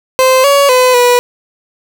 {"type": "tone with pitch steps", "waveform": "30% pulse", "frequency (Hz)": [519, 563, 506, 489.1], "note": ["C5", "C#5", "B4", "B4"], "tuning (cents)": [-14, 27, 42, -17], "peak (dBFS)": -3, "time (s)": [0.19, 1.19], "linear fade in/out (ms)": 0, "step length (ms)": 250, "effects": []}